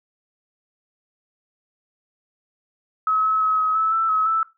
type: tone with pitch steps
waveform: sine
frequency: 1283 / 1291 / 1281 / 1273 / 1304 / 1327 / 1282 / 1319 Hz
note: E6 / E6 / E6 / D#6 / E6 / E6 / E6 / E6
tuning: -47 / -37 / -50 / +39 / -19 / +11 / -49 / +1 cents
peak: -17 dBFS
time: 3.07-4.43 s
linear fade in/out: 2 ms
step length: 170 ms
effects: noise-tail reverb RT60 0.2 s tail -17 dB re dry